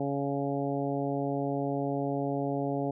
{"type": "harmonic tone", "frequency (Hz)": 140, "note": "C#3", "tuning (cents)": 18, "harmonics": [1, 2, 3, 4, 5, 6], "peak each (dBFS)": [-35, -32, -35, -36, -36, -42], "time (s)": [0, 2.91], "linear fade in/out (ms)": 5, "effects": []}